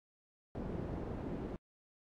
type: low-pass noise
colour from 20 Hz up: white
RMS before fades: -41 dBFS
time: 0.55-1.56 s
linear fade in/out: 0 ms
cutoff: 330 Hz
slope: 12 dB/octave
effects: AAC 64 kbps